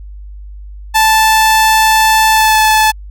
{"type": "tone with pitch glide", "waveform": "sawtooth", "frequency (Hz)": [878, 868.4], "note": ["A5", "A5"], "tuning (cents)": [-4, -23], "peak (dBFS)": -3, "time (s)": [0.94, 2.92], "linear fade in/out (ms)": 20, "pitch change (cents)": -19, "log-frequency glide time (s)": [2.32, 2.58], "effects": ["added 50 Hz sine -27 dBFS peak until 3.1 s"]}